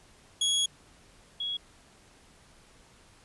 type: tone pair in turn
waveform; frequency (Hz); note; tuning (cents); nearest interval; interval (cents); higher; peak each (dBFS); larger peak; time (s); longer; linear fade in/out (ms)
sawtooth / sine; 3334 / 3334; G#7 / G#7; +6 / +6; unison; 0; neither; -21 / -30; first; 0.41-0.66 / 1.4-1.57; first; 5
effects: pink hiss -58 dBFS RMS until 3.24 s + resampled to 24000 Hz